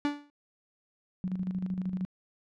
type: tone with exponential decay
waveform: 45% pulse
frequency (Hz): 290.5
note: D4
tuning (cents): -19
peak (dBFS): -23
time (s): 0.05-0.3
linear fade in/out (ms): 0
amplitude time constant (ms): 53
type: tone with tremolo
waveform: sine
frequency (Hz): 185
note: F#3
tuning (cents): 0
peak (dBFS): -28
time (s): 1.24-2.05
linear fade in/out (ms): 0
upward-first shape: square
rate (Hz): 13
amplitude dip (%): 55
effects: low-pass 4000 Hz 12 dB/octave